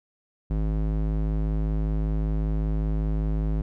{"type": "tone with band-pass filter", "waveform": "square", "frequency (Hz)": 52.6, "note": "G#1", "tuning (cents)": 23, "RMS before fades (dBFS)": -25, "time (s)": [0.5, 3.62], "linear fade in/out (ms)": 5, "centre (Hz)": 130, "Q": 0.65, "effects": []}